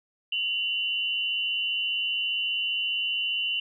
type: tone pair together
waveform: sine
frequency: 2773 / 2988 Hz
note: F7 / F#7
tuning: -13 / +16 cents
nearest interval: minor second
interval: 129 cents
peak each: -28 dBFS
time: 0.32-3.6 s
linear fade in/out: 5 ms
effects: none